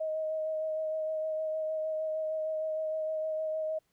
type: tone with vibrato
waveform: sine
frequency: 628 Hz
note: D#5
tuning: 16 cents sharp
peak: -30 dBFS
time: 0-3.79 s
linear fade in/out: 10 ms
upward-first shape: sine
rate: 6.5 Hz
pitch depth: 15 cents each way
effects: pink hiss -75 dBFS RMS until 3.92 s